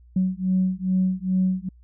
sine beating tone pair, 185 / 187.4 Hz, F#3 / F#3, 0 / +22 cents, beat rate 2.4 Hz, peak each -22 dBFS, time 0.16-1.69 s, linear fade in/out 5 ms, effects tanh soft clip ceiling -12 dBFS + added 60 Hz sine -48 dBFS peak until 1.83 s

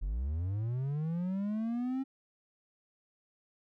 triangle linear sweep, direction up, 41.23 to 270.1 Hz, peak -29 dBFS, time 0.01-2.04 s, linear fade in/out 20 ms, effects none

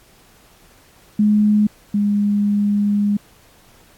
sine tone pair in turn, 210 / 205 Hz, G#3 / G#3, +19 / -22 cents, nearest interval unison, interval 41 cents, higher first, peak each -11 / -14 dBFS, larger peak first, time 1.19-1.67 / 1.94-3.17 s, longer second, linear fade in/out 5 ms, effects pink hiss -51 dBFS RMS until 3.97 s + AAC 64 kbps

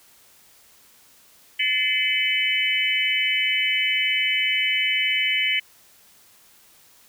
sine tone cluster, 1754 / 2062 / 2281 / 2575 / 2996 Hz, A6 / C7 / C#7 / E7 / F#7, -6 / -26 / +49 / -41 / +21 cents, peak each -31 / -24 / -26 / -31 / -23 dBFS, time 1.59-5.6 s, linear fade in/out 10 ms, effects white hiss -54 dBFS RMS until 7.08 s

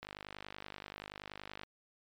click train, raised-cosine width 0.3 ms, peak -27 dBFS, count 82, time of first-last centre 0.03-1.634 s, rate 50.5 Hz, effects MP3 96 kbps

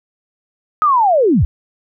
sine linear sweep, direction down, 1277 to 48.43 Hz, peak -9 dBFS, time 0.82-1.45 s, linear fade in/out 0 ms, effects none

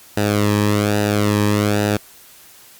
sawtooth tone with flanger, 103.83 Hz, G#2, in tune, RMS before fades -17 dBFS, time 0.17-1.97 s, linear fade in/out 5 ms, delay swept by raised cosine 0.91 to 1.42 ms, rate 1.2 Hz, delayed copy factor -0.75, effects white hiss -45 dBFS RMS until 2.79 s + Opus 48 kbps

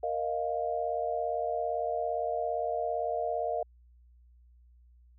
sine chord, Bb suspended fourth, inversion none, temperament just, 466.2 / 621.6 / 699.2 Hz, Bb4 / Eb5 / F5, 0 / -2 / +2 cents, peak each -35 / -33 / -32 dBFS, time 0.03-3.63 s, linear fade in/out 5 ms, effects added 60 Hz sine -56 dBFS peak until 5.18 s

